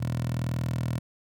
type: tone with high-pass filter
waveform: 10% pulse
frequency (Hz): 40.84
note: E1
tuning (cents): -15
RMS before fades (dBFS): -29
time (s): 0-0.99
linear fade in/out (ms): 10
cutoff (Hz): 110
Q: 4.6
effects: none